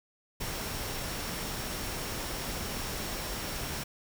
sine tone in noise, 5510 Hz, F8, 24 cents flat, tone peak -47 dBFS, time 0.4-3.84 s, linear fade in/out 10 ms, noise pink, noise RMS -36 dBFS, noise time 0.4-3.84 s, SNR -14 dB, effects none

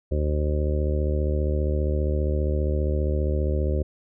harmonic tone, 75 Hz, D2, 37 cents sharp, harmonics 1 / 2 / 3 / 4 / 5 / 6 / 7 / 8, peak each -22 / -32 / -35 / -36 / -31 / -39 / -32 / -38 dBFS, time 0.11-3.83 s, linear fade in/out 10 ms, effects none

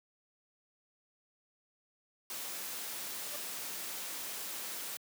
white noise, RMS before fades -41 dBFS, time 2.3-4.97 s, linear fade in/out 2 ms
sawtooth tone with exponential growth, 587.3 Hz, D5, in tune, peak -35 dBFS, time 3.26-3.36 s, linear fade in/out 2 ms, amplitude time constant 21 ms
effects high-pass 200 Hz 12 dB/octave

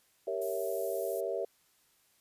sine chord, G diminished seventh, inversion none, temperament equal with one note detuned, 392 / 466.2 / 558.2 / 659.3 Hz, G4 / Bb4 / Db5 / Fb5, 0 / 0 / +12 / 0 cents, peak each -37 dBFS, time 0.27-1.45 s, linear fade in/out 5 ms
white high-pass noise, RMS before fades -44 dBFS, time 0.41-1.21 s, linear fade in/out 10 ms, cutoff 12000 Hz, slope 12 dB/octave
effects white hiss -69 dBFS RMS until 2.2 s + resampled to 32000 Hz

